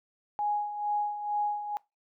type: tone with tremolo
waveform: sine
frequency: 830.6 Hz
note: G#5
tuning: in tune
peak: -25 dBFS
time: 0.39-1.77 s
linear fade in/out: 0 ms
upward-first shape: sine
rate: 2.2 Hz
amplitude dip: 65%
effects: noise-tail reverb RT60 0.2 s tail -21 dB re dry